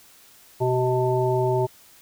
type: harmonic tone with a mistuned harmonic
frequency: 126.9 Hz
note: B2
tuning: 47 cents sharp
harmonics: 1 / 3 / 5 / 7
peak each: -24 / -22 / -27 / -27 dBFS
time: 0.6-1.67 s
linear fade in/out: 20 ms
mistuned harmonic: 1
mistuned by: -22 cents
effects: white hiss -52 dBFS RMS until 2.01 s